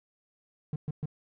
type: tone bursts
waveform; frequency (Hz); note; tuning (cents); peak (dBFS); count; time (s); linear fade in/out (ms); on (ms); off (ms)
triangle; 150; D3; +37; -27; 3; 0.73-1.057; 2; 29; 120
effects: none